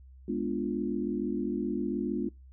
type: chord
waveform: sine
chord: G# diminished seventh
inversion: none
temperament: equal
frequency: 207.7 / 246.9 / 293.7 / 349.2 Hz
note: G#3 / B3 / D4 / F4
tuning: 0 / 0 / 0 / 0 cents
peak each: -34 dBFS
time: 0.28-2.29 s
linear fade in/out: 5 ms
effects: noise-tail reverb RT60 0.2 s tail -23 dB re dry + added 65 Hz sine -49 dBFS peak until 2.52 s